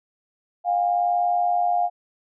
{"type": "tone pair together", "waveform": "sine", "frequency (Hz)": [708, 808.5], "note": ["F5", "G#5"], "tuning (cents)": [23, -47], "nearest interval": "major second", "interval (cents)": 230, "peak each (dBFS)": [-19, -26], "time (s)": [0.64, 1.9], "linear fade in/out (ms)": 50, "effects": []}